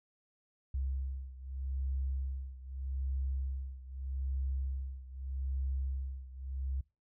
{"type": "beating tone pair", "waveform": "sine", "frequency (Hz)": [66.3, 67.11], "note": ["C2", "C2"], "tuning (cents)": [23, 45], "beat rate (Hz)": 0.81, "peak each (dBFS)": [-36, -39], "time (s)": [0.74, 6.81], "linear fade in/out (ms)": 5, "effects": ["noise-tail reverb RT60 0.3 s tail -24 dB re dry"]}